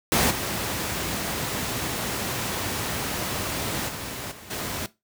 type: noise with level steps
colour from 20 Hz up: pink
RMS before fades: -20 / -28 / -33 / -43 / -30 dBFS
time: 0.12-4.86 s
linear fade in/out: 0 ms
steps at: 0.3 / 3.88 / 4.31 / 4.5 s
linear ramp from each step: 10 ms
effects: noise-tail reverb RT60 0.2 s tail -17 dB re dry + high-pass 80 Hz 12 dB/octave